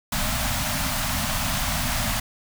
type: band-stop noise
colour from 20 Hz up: pink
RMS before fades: -25 dBFS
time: 0.12-2.2 s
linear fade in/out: 5 ms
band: 270 to 580 Hz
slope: 96 dB/octave
effects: none